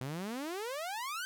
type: exponential sweep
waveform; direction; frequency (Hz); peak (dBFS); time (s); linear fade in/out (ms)
sawtooth; up; 123.4 to 1568; -33; 0.01-1.25; 0
effects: none